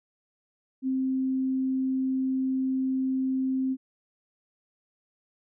sine tone, 262.5 Hz, C4, 6 cents sharp, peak -24 dBFS, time 0.82-3.77 s, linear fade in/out 50 ms, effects none

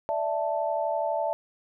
sine chord, D suspended second, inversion none, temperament equal, 587.3 / 659.3 / 880 Hz, D5 / E5 / A5, 0 / 0 / 0 cents, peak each -30 / -28 / -30 dBFS, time 0.09-1.33 s, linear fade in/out 0 ms, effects none

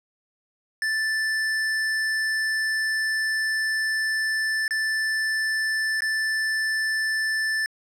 square tone with dropouts, 1760 Hz, A6, in tune, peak -23 dBFS, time 0.82-7.66 s, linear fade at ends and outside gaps 1 ms, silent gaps 4.679-4.708 / 6.006-6.02 s, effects low-pass 9000 Hz 12 dB/octave

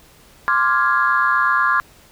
sine chord, D half-diminished seventh, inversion third, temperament equal, 1046.5 / 1174.7 / 1396.9 / 1661.2 Hz, C6 / D6 / F6 / Ab6, 0 / 0 / 0 / 0 cents, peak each -19 dBFS, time 0.48-1.8 s, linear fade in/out 0 ms, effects tanh soft clip ceiling -4 dBFS + pink hiss -49 dBFS RMS until 2.11 s

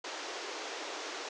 pink band-pass noise, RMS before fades -41 dBFS, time 0.04-1.29 s, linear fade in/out 5 ms, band 320 to 6800 Hz, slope 48 dB/octave, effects none

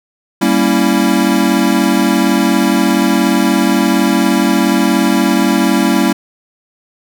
square chord, G diminished seventh, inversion none, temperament equal, 196 / 233.1 / 277.2 / 329.6 Hz, G3 / Bb3 / Db4 / Fb4, 0 / 0 / 0 / 0 cents, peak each -16 dBFS, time 0.41-6.13 s, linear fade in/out 10 ms, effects none

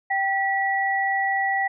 sine tone pair together, 781 / 1943.1 Hz, G5 / B6, -7 / -29 cents, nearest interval octave + major third, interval 1578 cents, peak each -23 / -23 dBFS, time 0.1-1.68 s, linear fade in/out 10 ms, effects none

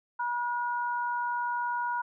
sine tone pair together, 964 / 1444.4 Hz, B5 / F#6, -42 / -42 cents, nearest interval perfect fifth, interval 700 cents, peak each -29 / -34 dBFS, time 0.19-2.02 s, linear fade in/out 10 ms, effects none

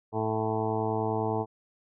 harmonic tone with a mistuned harmonic, 110 Hz, A2, in tune, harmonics 1 / 2 / 3 / 4 / 6 / 7 / 8 / 9 / 10, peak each -33 / -36 / -35 / -31 / -36 / -35 / -35 / -40 / -46 dBFS, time 0.12-1.46 s, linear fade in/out 50 ms, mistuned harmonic 10, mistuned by -17 cents, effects none

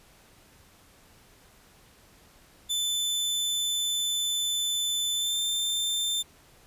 sawtooth tone with pitch glide, 3520 to 3571 Hz, A7 to A7, 0 to +25 cents, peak -23 dBFS, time 2.69-6.23 s, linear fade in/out 20 ms, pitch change +25 cents, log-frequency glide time 5.15-5.38 s, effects pink hiss -57 dBFS RMS until 6.66 s + resampled to 32000 Hz

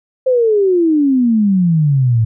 sine exponential sweep, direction down, 528 to 108.9 Hz, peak -9 dBFS, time 0.26-2.25 s, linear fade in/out 10 ms, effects none

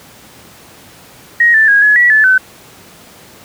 sine tone with pitch steps, 1882 / 1765 / 1643 / 1695 / 1938 / 1737 / 1520 Hz, A#6 / A6 / G#6 / G#6 / B6 / A6 / F#6, +16 / +5 / -19 / +35 / -33 / -23 / +46 cents, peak -5 dBFS, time 1.4-2.38 s, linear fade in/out 5 ms, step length 140 ms, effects pink hiss -39 dBFS RMS until 3.44 s + high-pass 100 Hz 12 dB/octave

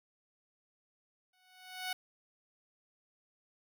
10% pulse tone with exponential growth, 740 Hz, F#5, in tune, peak -25 dBFS, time 1.33-1.93 s, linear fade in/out 5 ms, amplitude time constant 130 ms, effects none

